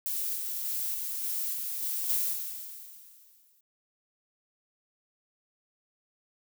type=noise with tremolo; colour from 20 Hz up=violet; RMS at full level=-32 dBFS; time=0.06-2.33 s; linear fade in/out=0 ms; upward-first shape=square; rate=1.7 Hz; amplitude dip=25%
type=noise with exponential decay; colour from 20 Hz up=violet; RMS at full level=-27 dBFS; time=2.09-3.61 s; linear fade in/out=5 ms; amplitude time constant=330 ms
effects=none